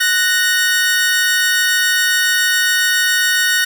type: tone pair together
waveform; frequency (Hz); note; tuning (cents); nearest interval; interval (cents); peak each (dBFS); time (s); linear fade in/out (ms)
sawtooth; 1480 / 1851.8; F#6 / A#6; 0 / -12; major third; 388; -12; 0-3.65; 10
effects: none